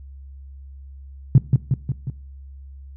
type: tone with echo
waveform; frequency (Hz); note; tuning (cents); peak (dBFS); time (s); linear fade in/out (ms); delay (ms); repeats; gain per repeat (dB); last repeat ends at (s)
sine; 132.1; C3; +17; -6; 1.35-1.38; 2; 180; 4; -4; 2.1
effects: noise-tail reverb RT60 0.5 s tail -21 dB re dry + added 68 Hz sine -37 dBFS peak until 2.96 s